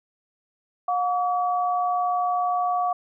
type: tone pair together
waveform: sine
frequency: 718.7 / 1140 Hz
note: F5 / C#6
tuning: +49 / +48 cents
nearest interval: minor sixth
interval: 799 cents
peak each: -22 / -26 dBFS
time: 0.88-2.93 s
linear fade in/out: 5 ms
effects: none